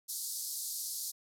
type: band-pass noise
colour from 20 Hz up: white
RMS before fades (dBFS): -39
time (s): 0.08-1.12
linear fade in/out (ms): 20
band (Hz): 4200 to 14000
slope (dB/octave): 48
effects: none